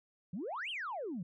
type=exponential two-way sweep; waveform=sine; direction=up then down; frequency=158.7 to 3253 to 158.7 Hz; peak=-36 dBFS; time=0.33-1.23 s; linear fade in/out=5 ms; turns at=0.7 s; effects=tanh soft clip ceiling -33 dBFS